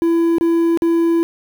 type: tone with dropouts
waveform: triangle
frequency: 334.5 Hz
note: E4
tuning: 25 cents sharp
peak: -10 dBFS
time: 0.02-1.23 s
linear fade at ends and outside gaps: 0 ms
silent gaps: 0.383-0.41 / 0.774-0.821 s
effects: 7-bit